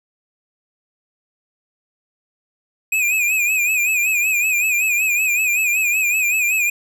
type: tone with vibrato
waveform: square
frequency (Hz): 2489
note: D#7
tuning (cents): 0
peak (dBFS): -16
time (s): 2.92-6.7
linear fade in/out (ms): 5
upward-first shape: sine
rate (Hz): 5.3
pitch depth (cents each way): 83
effects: none